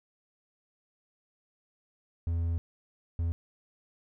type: tone bursts at uneven times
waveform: triangle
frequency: 84 Hz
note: E2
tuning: 33 cents sharp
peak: -25 dBFS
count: 2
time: 2.27-2.58 / 3.19-3.32 s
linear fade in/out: 0 ms
effects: none